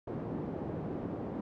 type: band-pass noise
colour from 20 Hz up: pink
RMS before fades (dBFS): -38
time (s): 0.07-1.41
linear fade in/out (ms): 5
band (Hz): 150 to 490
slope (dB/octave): 12
effects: none